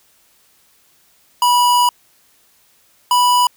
square tone pair in turn, 977 / 983.8 Hz, B5 / B5, -19 / -7 cents, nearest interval unison, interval 12 cents, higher second, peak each -11 dBFS, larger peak neither, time 1.42-1.89 / 3.11-3.47 s, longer first, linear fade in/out 2 ms, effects white hiss -55 dBFS RMS until 3.56 s

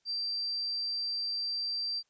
sine tone, 4699 Hz, D8, in tune, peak -31 dBFS, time 0.05-2.03 s, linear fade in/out 50 ms, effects white hiss -75 dBFS RMS until 2.09 s + resampled to 16000 Hz

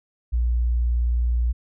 sine tone, 59.5 Hz, A#1, 36 cents sharp, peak -18 dBFS, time 0.32-1.53 s, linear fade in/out 20 ms, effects none

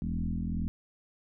sine tone with frequency modulation, 126.3 Hz, B2, 39 cents sharp, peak -29 dBFS, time 0.02-0.68 s, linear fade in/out 0 ms, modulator 41.7 Hz, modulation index 2.8, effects none

